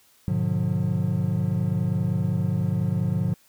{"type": "chord", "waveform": "triangle", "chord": "G# diminished seventh", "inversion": "none", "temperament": "just", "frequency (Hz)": [103.83, 124.59, 149.51, 179.41], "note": ["G#2", "B2", "D3", "F3"], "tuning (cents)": [0, 16, 31, 47], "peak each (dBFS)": [-25, -27, -25, -24], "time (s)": [0.28, 3.34], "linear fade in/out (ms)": 0, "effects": ["white hiss -59 dBFS RMS until 3.48 s"]}